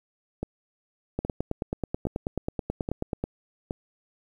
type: two click trains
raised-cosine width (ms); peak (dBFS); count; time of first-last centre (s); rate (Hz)
2; -14 / -16; 20 / 5; 1.19-3.24 / 0.43-3.709; 9.27 / 1.22
effects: 9-bit